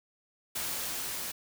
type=noise with level ramp; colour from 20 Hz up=white; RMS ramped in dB=-34 to -37 dBFS; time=0.55-1.32 s; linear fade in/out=10 ms; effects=none

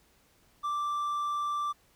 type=tone; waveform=triangle; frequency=1174 Hz; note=D6; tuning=1 cent flat; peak=-27 dBFS; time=0.63-1.73 s; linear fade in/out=20 ms; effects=pink hiss -65 dBFS RMS until 1.95 s

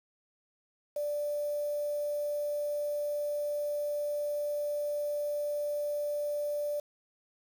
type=tone with quantisation; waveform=sine; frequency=587.3 Hz; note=D5; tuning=in tune; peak=-30 dBFS; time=0.96-6.8 s; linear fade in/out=5 ms; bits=8; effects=none

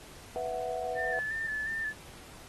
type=chord; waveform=sine; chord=B suspended fourth; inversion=none; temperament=equal; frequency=493.9 / 659.3 / 740 Hz; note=B4 / E5 / F#5; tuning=0 / 0 / 0 cents; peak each=-36 dBFS; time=0.36-1.19 s; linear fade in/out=0 ms
type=tone with vibrato; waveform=sine; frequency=1763 Hz; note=A6; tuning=3 cents sharp; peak=-31 dBFS; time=0.95-1.94 s; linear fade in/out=50 ms; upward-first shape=square; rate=2.8 Hz; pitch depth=30 cents each way
effects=pink hiss -51 dBFS RMS until 2.48 s + AAC 32 kbps

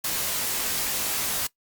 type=noise with comb filter; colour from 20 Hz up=white; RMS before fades=-27 dBFS; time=0.04-1.47 s; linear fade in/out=5 ms; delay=18 ms; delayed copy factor=-0.95; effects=noise-tail reverb RT60 0.1 s tail -20 dB re dry + Opus 48 kbps

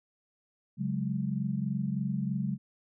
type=chord; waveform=sine; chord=C# suspended fourth; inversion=none; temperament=equal with one note detuned; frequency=138.59 / 184.46 / 207.7 Hz; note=C#3 / F#3 / G#3; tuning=0 / -5 / 0 cents; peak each=-33 dBFS; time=0.77-2.58 s; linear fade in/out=50 ms; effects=none

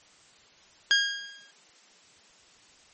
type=tone with exponential decay; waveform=20% pulse; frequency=1626 Hz; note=G#6; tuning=37 cents flat; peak=-12 dBFS; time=0.91-1.51 s; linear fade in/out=0 ms; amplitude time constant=130 ms; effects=white hiss -57 dBFS RMS until 2.93 s + MP3 32 kbps

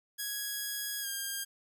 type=tone with pitch glide; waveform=5% pulse; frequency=1661.2 to 1609.3 Hz; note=G#6 to G6; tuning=0 to +45 cents; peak=-24 dBFS; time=0.18-1.45 s; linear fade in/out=20 ms; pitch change=-55 cents; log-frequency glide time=1.01-1.07 s; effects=none

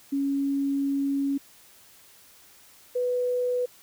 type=tone pair in turn; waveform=sine; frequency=277.8 / 495 Hz; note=C#4 / B4; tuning=+4 / +4 cents; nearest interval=minor seventh; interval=1000 cents; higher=second; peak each=-23 dBFS; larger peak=neither; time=0.12-1.38 / 2.95-3.66 s; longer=first; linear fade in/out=10 ms; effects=white hiss -54 dBFS RMS until 3.82 s

